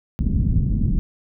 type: low-pass noise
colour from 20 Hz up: pink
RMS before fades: -19 dBFS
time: 0.19-0.99 s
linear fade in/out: 0 ms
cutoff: 210 Hz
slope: 24 dB/octave
effects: none